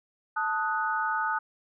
sine chord, D# diminished, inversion second, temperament equal with one note detuned, 880 / 1252.4 / 1480 Hz, A5 / D#6 / F#6, 0 / +11 / 0 cents, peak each -30 dBFS, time 0.36-1.39 s, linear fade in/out 10 ms, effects none

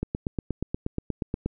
click train, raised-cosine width 3 ms, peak -14 dBFS, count 13, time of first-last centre 0.03-1.46 s, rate 8.39 Hz, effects none

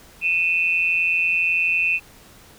sine tone pair together, 2489 / 2661 Hz, D#7 / E7, 0 / +16 cents, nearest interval minor second, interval 116 cents, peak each -20 dBFS, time 0.21-2 s, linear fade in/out 50 ms, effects pink hiss -48 dBFS RMS until 2.58 s

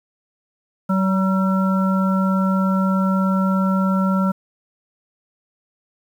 harmonic tone with a mistuned harmonic, 190.1 Hz, F#3, 47 cents sharp, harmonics 1 / 3 / 5 / 7, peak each -16 / -27 / -29 / -25 dBFS, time 0.89-4.32 s, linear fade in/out 10 ms, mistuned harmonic 7, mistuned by +27 cents, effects 8-bit

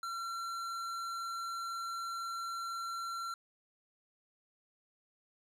sine tone with tanh clipping, 1361 Hz, F6, 45 cents flat, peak -39 dBFS, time 0.03-3.34 s, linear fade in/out 2 ms, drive 15 dB, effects none

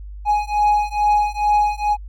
triangle beating tone pair, 833 / 835.3 Hz, G#5 / G#5, +5 / +10 cents, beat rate 2.3 Hz, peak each -16 dBFS, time 0.25-1.97 s, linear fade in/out 50 ms, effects added 50 Hz sine -31 dBFS peak until 2.08 s

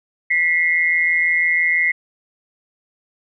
sine tone pair together, 1967 / 2133 Hz, B6 / C7, -7 / +33 cents, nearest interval minor second, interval 140 cents, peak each -17 dBFS, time 0.3-1.92 s, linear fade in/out 10 ms, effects none

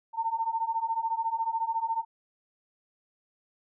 sine beating tone pair, 897 / 911 Hz, A5 / A#5, +33 / -40 cents, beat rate 14 Hz, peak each -31 / -29 dBFS, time 0.13-2.05 s, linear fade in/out 50 ms, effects none

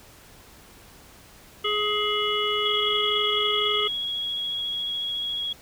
harmonic tone, 420 Hz, G#4, 19 cents sharp, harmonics 1 / 3 / 5 / 7 / 8, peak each -28 / -28 / -31 / -27 / -31 dBFS, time 1.64-3.88 s, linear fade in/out 10 ms
sine tone with vibrato, 3322 Hz, G#7, in tune, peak -26 dBFS, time 2.65-5.53 s, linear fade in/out 5 ms, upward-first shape sine, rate 14 Hz, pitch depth 11 cents each way
effects pink hiss -50 dBFS RMS until 5.61 s

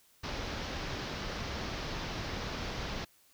pink low-pass noise, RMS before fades -38 dBFS, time 0.23-3.05 s, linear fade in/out 10 ms, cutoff 5800 Hz, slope 48 dB/octave, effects white hiss -65 dBFS RMS until 3.33 s

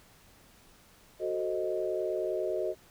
sine chord, F# diminished seventh, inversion none, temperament equal, 370 / 440 / 523.3 / 622.3 Hz, F#4 / A4 / C5 / Eb5, 0 / 0 / 0 / 0 cents, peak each -33 / -36 / -38 / -33 dBFS, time 1.19-2.75 s, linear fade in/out 50 ms, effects pink hiss -59 dBFS RMS until 2.9 s

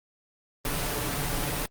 pink noise with comb filter, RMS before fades -29 dBFS, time 0.65-1.66 s, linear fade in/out 2 ms, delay 6.9 ms, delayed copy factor +0.55, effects Opus 32 kbps

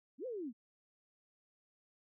sine linear two-way sweep, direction up then down, 207.7 to 531 to 207.7 Hz, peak -39 dBFS, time 0.18-0.53 s, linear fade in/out 50 ms, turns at 0.26 s, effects none

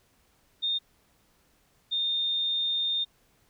sine tone pair in turn, 3657 / 3641 Hz, A#7 / A#7, -34 / -41 cents, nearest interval unison, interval 7 cents, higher first, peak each -25 / -25 dBFS, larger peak neither, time 0.62-0.79 / 1.91-3.05 s, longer second, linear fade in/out 20 ms, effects pink hiss -66 dBFS RMS until 3.49 s

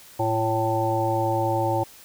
harmonic tone with a mistuned harmonic, 111 Hz, A2, 16 cents sharp, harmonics 1 / 3 / 5 / 7 / 8, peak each -27 / -27 / -27 / -27 / -27 dBFS, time 0.19-1.84 s, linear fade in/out 10 ms, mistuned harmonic 3, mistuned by +40 cents, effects white hiss -48 dBFS RMS until 2.04 s

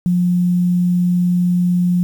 sine tone, 177.9 Hz, F3, 32 cents sharp, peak -12 dBFS, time 0.06-2.03 s, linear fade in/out 0 ms, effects 7-bit

